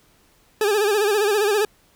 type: tone with vibrato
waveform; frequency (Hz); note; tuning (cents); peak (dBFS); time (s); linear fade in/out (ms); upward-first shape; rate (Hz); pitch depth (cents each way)
40% pulse; 415.3; G#4; 0; -16; 0.61-1.65; 2; sine; 15; 87
effects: pink hiss -58 dBFS RMS until 1.95 s